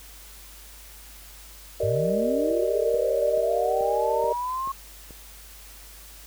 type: chord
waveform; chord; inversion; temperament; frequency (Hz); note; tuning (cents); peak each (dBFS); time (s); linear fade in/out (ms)
sine; Eb major seventh; first; equal; 392 / 466.2 / 587.3 / 622.3; G4 / Bb4 / D5 / Eb5; 0 / 0 / 0 / 0; -32 / -26 / -27 / -28; 1.8-4.33; 5
type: linear sweep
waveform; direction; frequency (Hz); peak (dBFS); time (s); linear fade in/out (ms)
sine; up; 92.3 to 1091; -26; 1.83-4.72; 5
type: click train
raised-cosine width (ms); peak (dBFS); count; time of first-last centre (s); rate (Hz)
2; -31; 7; 2.51-5.107; 2.31
effects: added 50 Hz sine -47 dBFS peak until 6.26 s + white hiss -47 dBFS RMS until 6.26 s